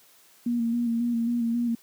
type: tone with vibrato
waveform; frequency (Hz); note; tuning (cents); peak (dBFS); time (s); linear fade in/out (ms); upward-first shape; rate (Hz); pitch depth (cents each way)
sine; 235; A#3; +14; -22; 0.46-1.75; 5; square; 3.7; 28
effects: white hiss -57 dBFS RMS until 1.82 s + high-pass 150 Hz 12 dB/octave